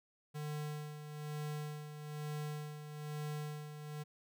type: tone with tremolo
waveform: square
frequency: 150 Hz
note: D3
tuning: 37 cents sharp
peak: -39 dBFS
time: 0.34-4.04 s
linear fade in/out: 20 ms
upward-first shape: sine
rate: 1.1 Hz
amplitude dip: 60%
effects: none